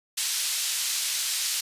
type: band-pass noise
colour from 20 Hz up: pink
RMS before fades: -28 dBFS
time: 0.17-1.61 s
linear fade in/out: 10 ms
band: 3800 to 11000 Hz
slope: 12 dB/octave
effects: resampled to 32000 Hz